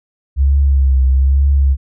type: tone with vibrato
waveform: sine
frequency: 67.6 Hz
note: C#2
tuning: 43 cents flat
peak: -8 dBFS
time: 0.36-1.77 s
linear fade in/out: 50 ms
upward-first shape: triangle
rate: 1.1 Hz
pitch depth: 68 cents each way
effects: none